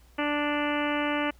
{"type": "harmonic tone", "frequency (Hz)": 293.7, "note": "D4", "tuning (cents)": 0, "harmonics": [1, 2, 3, 4, 5, 6, 7, 8, 9, 10], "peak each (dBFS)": [-29, -32, -34, -35, -36, -37, -37, -38, -39, -39], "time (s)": [0.18, 1.31], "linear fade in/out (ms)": 10, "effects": ["added 60 Hz sine -54 dBFS peak until 1.39 s", "pink hiss -62 dBFS RMS until 1.39 s"]}